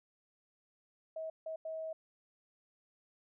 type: tone bursts at uneven times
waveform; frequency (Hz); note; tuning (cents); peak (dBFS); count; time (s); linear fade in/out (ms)
sine; 640; D#5; +49; -38; 3; 1.16-1.3 / 1.46-1.56 / 1.65-1.93; 5
effects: none